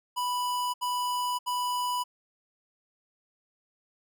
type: tone bursts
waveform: square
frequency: 987.8 Hz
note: B5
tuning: in tune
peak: -28 dBFS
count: 3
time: 0.16-2.04 s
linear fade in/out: 20 ms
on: 580 ms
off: 70 ms
effects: none